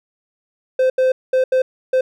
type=tone bursts at uneven times; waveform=triangle; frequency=517 Hz; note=C5; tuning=21 cents flat; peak=-10 dBFS; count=5; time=0.79-0.9 / 0.98-1.12 / 1.33-1.44 / 1.52-1.62 / 1.93-2.01 s; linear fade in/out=5 ms; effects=none